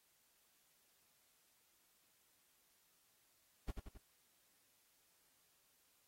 brown noise with echo, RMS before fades -40 dBFS, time 3.68-3.71 s, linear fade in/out 5 ms, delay 89 ms, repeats 3, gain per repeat -5 dB, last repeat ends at 3.977 s, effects white hiss -75 dBFS RMS until 6.07 s + AAC 48 kbps

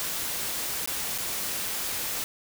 white noise with dropouts, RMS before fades -31 dBFS, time 0-2.24 s, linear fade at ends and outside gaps 0 ms, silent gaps 0.859-0.875 / 1.179-1.184 s, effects none

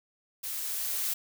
blue noise with level ramp, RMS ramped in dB -36 to -30 dBFS, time 0.43-1.14 s, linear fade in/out 10 ms, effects none

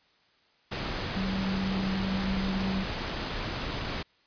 sine tone in noise, 191.4 Hz, G3, 41 cents flat, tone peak -28 dBFS, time 1.16-2.84 s, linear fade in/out 10 ms, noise pink, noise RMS -33 dBFS, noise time 0.71-4.03 s, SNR +2 dB, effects white hiss -65 dBFS RMS until 4.26 s + resampled to 11025 Hz

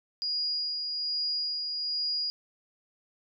sine tone with tremolo, 4873 Hz, D#8, 37 cents flat, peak -27 dBFS, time 0.22-2.3 s, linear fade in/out 0 ms, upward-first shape sine, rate 1.2 Hz, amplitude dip 35%, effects none

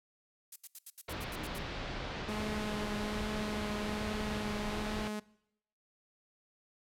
violet noise bursts, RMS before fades -42 dBFS, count 10, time 0.52-1.586 s, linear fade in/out 5 ms, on 40 ms, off 74 ms
pink low-pass noise, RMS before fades -40 dBFS, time 1.08-5.08 s, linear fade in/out 5 ms, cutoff 4400 Hz, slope 24 dB/octave
sawtooth tone with vibrato, 210.9 Hz, G#3, 27 cents sharp, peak -32 dBFS, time 2.28-5.2 s, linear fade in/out 10 ms, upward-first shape triangle, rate 1.2 Hz, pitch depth 18 cents each way
effects noise-tail reverb RT60 0.8 s tail -22 dB re dry + low-pass 12000 Hz 12 dB/octave

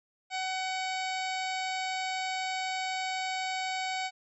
harmonic tone, 752 Hz, F#5, 28 cents sharp, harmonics 1 / 2 / 3 / 4 / 5 / 6 / 7 / 8 / 9 / 10, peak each -33 / -42 / -37 / -44 / -43 / -43 / -49 / -54 / -54 / -47 dBFS, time 0.3-4.11 s, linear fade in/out 50 ms, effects none

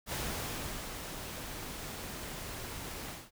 pink noise with ADSR envelope, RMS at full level -36 dBFS, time 0.06-3.31 s, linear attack 62 ms, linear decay 790 ms, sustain -6 dB, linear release 210 ms, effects none

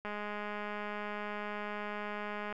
click train, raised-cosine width 0.5 ms, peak -25 dBFS, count 516, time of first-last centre 0.05-2.526 s, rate 208 Hz, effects none

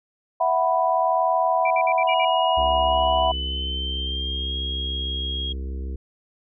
sine chord, E suspended second, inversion none, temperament equal, 659.3 / 740 / 987.8 Hz, E5 / F#5 / B5, 0 / 0 / 0 cents, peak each -22 dBFS, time 0.4-3.32 s, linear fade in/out 10 ms
sine tone bursts, 2342 Hz, D7, 5 cents flat, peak -24 dBFS, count 6, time 1.65-2.25 s, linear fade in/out 5 ms, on 55 ms, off 54 ms
sine tone with pitch glide, 2883 to 3274 Hz, F#7 to G#7, -46 to -25 cents, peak -27 dBFS, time 2.07-5.53 s, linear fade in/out 10 ms, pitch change +221 cents, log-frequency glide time 2.84-4.55 s
harmonic tone, 66.4 Hz, C2, 26 cents sharp, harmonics 1 / 3 / 4 / 5 / 6 / 7, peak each -27 / -42 / -45 / -43 / -45 / -48 dBFS, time 2.57-5.96 s, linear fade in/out 5 ms
effects none

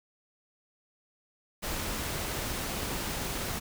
pink noise, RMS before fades -34 dBFS, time 1.62-3.6 s, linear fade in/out 20 ms, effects none

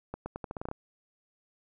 accelerating click train, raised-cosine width 1 ms, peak -22 dBFS, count 10, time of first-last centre 0.14-0.714 s, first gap 120 ms, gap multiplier 0.83, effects none

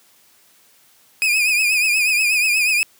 40% pulse tone with vibrato, 2489 Hz, D#7, in tune, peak -14 dBFS, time 1.22-2.83 s, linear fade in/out 0 ms, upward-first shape triangle, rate 8.3 Hz, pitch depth 90 cents each way, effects white hiss -54 dBFS RMS until 2.99 s + high-pass 100 Hz 12 dB/octave

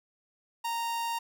45% pulse tone, 928 Hz, A#5, 8 cents flat, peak -30 dBFS, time 0.64-1.19 s, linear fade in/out 10 ms, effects none

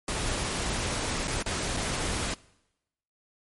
pink noise with dropouts, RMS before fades -30 dBFS, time 0.08-2.34 s, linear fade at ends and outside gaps 2 ms, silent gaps 1.274-1.279 / 1.426-1.461 / 1.767-1.77 s, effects noise-tail reverb RT60 0.9 s tail -22 dB re dry + MP3 48 kbps

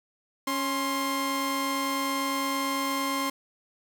sawtooth tone pair together, 276 / 1055.1 Hz, C#4 / C6, -7 / +14 cents, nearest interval octave + major seventh, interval 2321 cents, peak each -26 / -25 dBFS, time 0.47-3.3 s, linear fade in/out 5 ms, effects 8-bit

